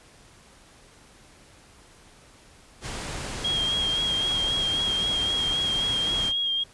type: low-pass noise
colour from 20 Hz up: pink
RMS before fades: -34 dBFS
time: 2.81-6.33 s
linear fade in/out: 50 ms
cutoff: 10000 Hz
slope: 24 dB/octave
type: tone with vibrato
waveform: sine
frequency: 3247 Hz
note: G#7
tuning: 40 cents flat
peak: -23 dBFS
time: 3.44-6.64 s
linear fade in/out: 10 ms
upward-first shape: sine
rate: 3.8 Hz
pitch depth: 29 cents each way
effects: pink hiss -53 dBFS RMS until 6.73 s + resampled to 24000 Hz